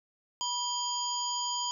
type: harmonic tone with a mistuned harmonic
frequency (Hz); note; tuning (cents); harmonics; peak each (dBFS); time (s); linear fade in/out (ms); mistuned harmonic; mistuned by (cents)
974; B5; -24; 1 / 3 / 5 / 7; -34 / -36 / -37 / -36; 0.41-1.71; 0; 3; +130
effects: none